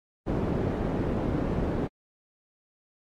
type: low-pass noise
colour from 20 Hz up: white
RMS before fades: -28 dBFS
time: 0.26-1.88 s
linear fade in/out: 20 ms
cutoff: 350 Hz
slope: 12 dB/octave
effects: AAC 48 kbps